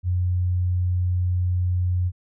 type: tone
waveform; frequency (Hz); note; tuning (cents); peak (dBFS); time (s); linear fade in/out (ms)
sine; 90; F#2; -47; -19; 0.03-2.12; 50
effects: none